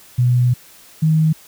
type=tone pair in turn; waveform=sine; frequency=123.47 / 157.6 Hz; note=B2 / D#3; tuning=0 / +23 cents; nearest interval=major third; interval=423 cents; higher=second; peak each=-11 / -11 dBFS; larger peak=neither; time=0.18-0.54 / 1.02-1.33 s; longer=first; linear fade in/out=10 ms; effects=white hiss -45 dBFS RMS until 1.47 s